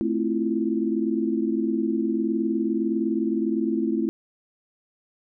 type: chord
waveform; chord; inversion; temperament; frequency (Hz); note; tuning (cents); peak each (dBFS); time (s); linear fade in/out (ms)
sine; F major seventh; first; equal; 220 / 261.6 / 329.6 / 349.2; A3 / C4 / E4 / F4; 0 / 0 / 0 / 0; -26 / -28 / -25 / -31; 0.01-4.09; 0
effects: none